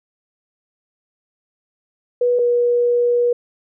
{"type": "tone pair in turn", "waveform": "sine", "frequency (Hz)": [488.3, 482.1], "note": ["B4", "B4"], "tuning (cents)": [-20, -42], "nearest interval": "unison", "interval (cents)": 22, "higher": "first", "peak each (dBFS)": -13, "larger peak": "neither", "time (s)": [[2.21, 2.39], [2.39, 3.33]], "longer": "second", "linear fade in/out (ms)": 5, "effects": []}